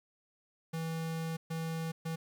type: tone bursts at uneven times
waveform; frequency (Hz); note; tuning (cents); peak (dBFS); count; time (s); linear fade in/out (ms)
square; 162.9; E3; -20; -35; 3; 0.73-1.37 / 1.5-1.92 / 2.05-2.16; 10
effects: 11-bit